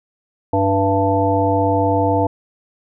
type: harmonic tone with a mistuned harmonic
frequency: 98 Hz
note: G2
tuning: in tune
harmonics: 1 / 3 / 5 / 7 / 9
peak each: -20 / -20 / -20 / -20 / -20 dBFS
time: 0.53-2.27 s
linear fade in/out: 5 ms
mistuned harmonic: 7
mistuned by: -18 cents
effects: none